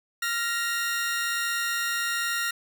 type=tone pair together; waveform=sawtooth; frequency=1391 / 1875.1 Hz; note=F6 / A#6; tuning=-7 / +10 cents; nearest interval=perfect fourth; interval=517 cents; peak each=-25 dBFS; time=0.22-2.51 s; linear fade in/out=5 ms; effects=none